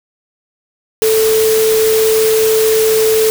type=tone in noise; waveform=sine; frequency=440 Hz; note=A4; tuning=in tune; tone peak=-9 dBFS; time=1.02-3.3 s; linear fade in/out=0 ms; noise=white; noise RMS=-19 dBFS; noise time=1.02-3.3 s; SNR=+7 dB; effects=none